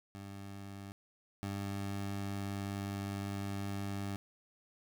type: tone pair in turn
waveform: 20% pulse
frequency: 99 / 99.41 Hz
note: G2 / G2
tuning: +18 / +25 cents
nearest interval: unison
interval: 7 cents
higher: second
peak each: -40 / -32 dBFS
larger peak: second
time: 0.15-0.92 / 1.43-4.16 s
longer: second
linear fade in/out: 0 ms
effects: none